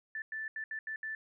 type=tone bursts at uneven times; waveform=sine; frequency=1760 Hz; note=A6; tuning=in tune; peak=-36 dBFS; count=6; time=0.15-0.22 / 0.32-0.48 / 0.56-0.64 / 0.71-0.79 / 0.87-0.96 / 1.03-1.15 s; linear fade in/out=2 ms; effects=none